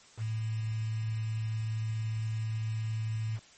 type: tone with quantisation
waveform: sine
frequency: 110.3 Hz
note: A2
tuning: 5 cents sharp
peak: -30 dBFS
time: 0.17-3.4 s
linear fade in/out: 50 ms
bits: 8
effects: white hiss -57 dBFS RMS until 3.57 s + MP3 32 kbps